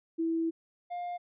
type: tone pair in turn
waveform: sine / triangle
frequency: 328.3 / 706.2 Hz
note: E4 / F5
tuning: -7 / +19 cents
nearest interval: octave + minor second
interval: 1326 cents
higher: second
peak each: -27 / -32 dBFS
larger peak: first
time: 0.18-0.51 / 0.9-1.18 s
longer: first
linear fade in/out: 20 ms
effects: resampled to 8000 Hz